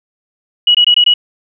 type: tone bursts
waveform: sine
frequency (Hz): 2917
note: F#7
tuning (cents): -25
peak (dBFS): -5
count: 5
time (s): 0.67-1.139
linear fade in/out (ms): 5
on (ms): 77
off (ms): 21
effects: none

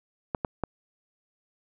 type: clicks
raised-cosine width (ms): 1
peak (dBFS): -13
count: 3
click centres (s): 0.348 / 0.448 / 0.637
effects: none

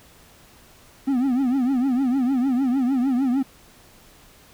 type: tone with vibrato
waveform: triangle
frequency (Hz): 258.6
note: C4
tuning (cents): -20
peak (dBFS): -16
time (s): 1.07-3.43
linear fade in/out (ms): 10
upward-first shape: triangle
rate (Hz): 6.6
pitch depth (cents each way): 160
effects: pink hiss -51 dBFS RMS until 4.53 s

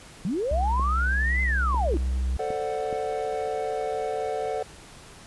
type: linear two-way sweep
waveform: sine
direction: up then down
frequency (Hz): 155.56 to 2078 to 285.5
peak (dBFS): -24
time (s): 0.25-1.97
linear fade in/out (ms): 0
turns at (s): 1.42
type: tone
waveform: triangle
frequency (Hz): 64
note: C2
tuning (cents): -38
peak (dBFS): -21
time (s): 0.51-2.37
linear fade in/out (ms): 5
type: clicks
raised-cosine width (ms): 2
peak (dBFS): -22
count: 5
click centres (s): 0.796 / 1.745 / 1.941 / 2.505 / 2.928
type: chord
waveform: triangle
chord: D dominant seventh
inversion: second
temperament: equal with one note detuned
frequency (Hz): 443.1 / 523.3 / 587.3 / 740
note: A4 / C5 / D5 / F#5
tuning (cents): +12 / 0 / 0 / 0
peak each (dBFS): -28 / -32 / -32 / -29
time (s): 2.39-4.63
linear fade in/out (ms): 5
effects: pink hiss -47 dBFS RMS until 5.26 s + resampled to 24000 Hz

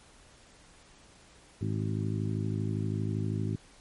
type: harmonic tone with a mistuned harmonic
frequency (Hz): 52.6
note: G#1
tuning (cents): +23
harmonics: 2 / 3 / 4 / 5 / 6 / 7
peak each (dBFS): -31 / -35 / -37 / -39 / -41 / -42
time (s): 1.61-3.56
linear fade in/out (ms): 5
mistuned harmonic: 7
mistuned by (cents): +39
effects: pink hiss -57 dBFS RMS until 3.8 s + MP3 48 kbps

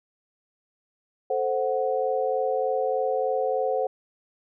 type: chord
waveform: sine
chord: F# diminished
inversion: first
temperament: equal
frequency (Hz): 440 / 523.3 / 740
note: A4 / C5 / F#5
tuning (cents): 0 / 0 / 0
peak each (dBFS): -28 / -25 / -28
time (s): 1.3-3.87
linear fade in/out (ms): 5
effects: none

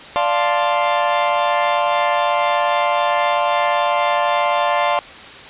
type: chord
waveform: 40% pulse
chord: D minor seventh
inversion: none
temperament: equal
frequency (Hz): 587.3 / 698.5 / 880 / 1046.5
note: D5 / F5 / A5 / C6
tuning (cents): 0 / 0 / 0 / 0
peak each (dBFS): -20 / -19 / -21 / -19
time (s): 0.16-4.99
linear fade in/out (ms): 0
effects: white hiss -36 dBFS RMS until 5.49 s + resampled to 8000 Hz

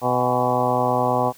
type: harmonic tone with a mistuned harmonic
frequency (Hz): 125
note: B2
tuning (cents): +21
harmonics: 1 / 2 / 3 / 4 / 5 / 6 / 7 / 8 / 9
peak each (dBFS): -28 / -27 / -30 / -25 / -25 / -24 / -25 / -26 / -29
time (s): 0.01-1.33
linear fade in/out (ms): 50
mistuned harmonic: 7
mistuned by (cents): -72
effects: white hiss -49 dBFS RMS until 1.37 s

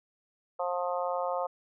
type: harmonic tone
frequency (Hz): 177.7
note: F3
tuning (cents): +30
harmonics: 3 / 4 / 5 / 6 / 7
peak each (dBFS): -32 / -34 / -36 / -38 / -39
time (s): 0.59-1.47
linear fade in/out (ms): 10
effects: none

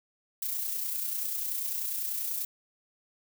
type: noise with amplitude modulation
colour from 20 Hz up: violet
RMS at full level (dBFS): -31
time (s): 0.42-2.45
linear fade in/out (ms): 5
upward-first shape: sine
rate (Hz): 30.2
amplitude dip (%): 40
effects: none

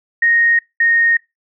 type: tone pair in turn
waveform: sine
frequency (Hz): 1863 / 1854.6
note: A#6 / A#6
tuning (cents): -2 / -9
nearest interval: unison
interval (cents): 7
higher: first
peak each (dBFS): -10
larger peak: neither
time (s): 0.22-0.59 / 0.8-1.17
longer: neither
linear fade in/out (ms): 5
effects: noise-tail reverb RT60 0.2 s tail -23 dB re dry

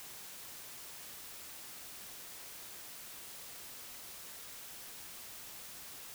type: silence
effects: white hiss -49 dBFS RMS until 6.14 s

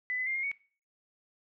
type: tone with pitch steps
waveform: sine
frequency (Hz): 2000 / 2018 / 2109 / 2130 / 2231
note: B6 / B6 / C7 / C7 / C#7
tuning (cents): +21 / +37 / +13 / +30 / +11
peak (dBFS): -30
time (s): 0.1-0.515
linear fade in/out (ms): 0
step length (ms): 83
effects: noise-tail reverb RT60 0.4 s tail -20 dB re dry

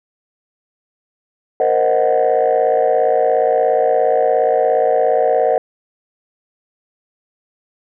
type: chord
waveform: sine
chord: C half-diminished seventh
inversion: third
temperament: equal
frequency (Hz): 466.2 / 523.3 / 622.3 / 740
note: Bb4 / C5 / Eb5 / Gb5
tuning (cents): 0 / 0 / 0 / 0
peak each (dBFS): -16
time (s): 1.6-5.58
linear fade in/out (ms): 2
effects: tanh soft clip ceiling -6 dBFS

